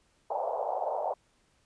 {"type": "band-pass noise", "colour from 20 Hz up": "white", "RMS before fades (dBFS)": -32, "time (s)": [0.3, 1.14], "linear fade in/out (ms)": 5, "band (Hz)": [510, 850], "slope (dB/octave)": 48, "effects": ["pink hiss -69 dBFS RMS until 1.65 s", "resampled to 22050 Hz"]}